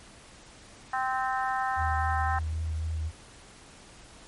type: harmonic tone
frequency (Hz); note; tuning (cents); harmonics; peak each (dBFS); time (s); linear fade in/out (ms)
260; C4; -11; 3 / 4 / 5 / 6 / 7; -29 / -33 / -34 / -36 / -36; 0.93-2.39; 5
type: tone with vibrato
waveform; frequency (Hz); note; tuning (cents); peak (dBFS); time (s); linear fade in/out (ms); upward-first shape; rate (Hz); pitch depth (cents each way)
sine; 79.9; D#2; +47; -28; 1.76-3.12; 50; sine; 3.8; 20
effects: pink hiss -51 dBFS RMS until 4.27 s + MP3 48 kbps